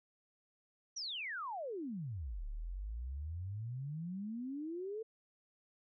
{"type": "exponential two-way sweep", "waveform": "sine", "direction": "down then up", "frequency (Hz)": [6030, 34.65, 454.5], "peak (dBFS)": -39, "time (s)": [0.96, 5.03], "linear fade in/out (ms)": 10, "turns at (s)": 2.46, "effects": []}